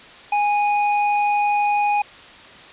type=tone; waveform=square; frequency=826 Hz; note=G#5; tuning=10 cents flat; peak=-17 dBFS; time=0.32-2.02 s; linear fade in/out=5 ms; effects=white hiss -42 dBFS RMS until 2.72 s + resampled to 8000 Hz